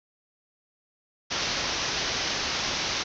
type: low-pass noise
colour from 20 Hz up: white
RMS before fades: -29 dBFS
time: 1.3-3.04 s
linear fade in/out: 20 ms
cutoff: 6200 Hz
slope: 96 dB/octave
effects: none